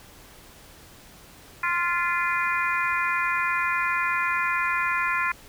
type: harmonic tone with a mistuned harmonic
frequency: 348.2 Hz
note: F4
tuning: 5 cents flat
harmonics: 3 / 4 / 5 / 6 / 7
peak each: -27 / -28 / -29 / -30 / -30 dBFS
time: 1.63-5.32 s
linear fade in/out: 5 ms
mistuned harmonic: 6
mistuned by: -30 cents
effects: pink hiss -49 dBFS RMS until 5.48 s